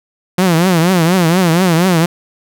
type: tone with vibrato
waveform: sawtooth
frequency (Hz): 174.61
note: F3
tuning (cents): 0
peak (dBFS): -5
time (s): 0.38-2.06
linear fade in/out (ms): 5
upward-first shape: triangle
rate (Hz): 4.2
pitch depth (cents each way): 180
effects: none